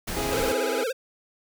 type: noise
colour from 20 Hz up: pink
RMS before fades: -31 dBFS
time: 0.07-0.53 s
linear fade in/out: 10 ms
type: chord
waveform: 25% pulse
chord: C augmented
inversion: none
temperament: equal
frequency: 261.6 / 329.6 / 415.3 Hz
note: C4 / E4 / G#4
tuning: 0 / 0 / 0 cents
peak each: -30 / -30 / -26 dBFS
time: 0.16-0.84 s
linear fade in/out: 10 ms
type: tone with vibrato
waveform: square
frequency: 485.4 Hz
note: B4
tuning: 30 cents flat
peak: -26 dBFS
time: 0.31-0.93 s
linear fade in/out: 20 ms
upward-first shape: sine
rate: 17 Hz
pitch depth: 180 cents each way
effects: none